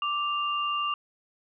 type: tone pair together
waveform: sine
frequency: 1174.7 / 2794 Hz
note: D6 / F7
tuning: 0 / 0 cents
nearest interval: octave + minor third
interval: 1500 cents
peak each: -27 / -31 dBFS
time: 0.02-0.94 s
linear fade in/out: 2 ms
effects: none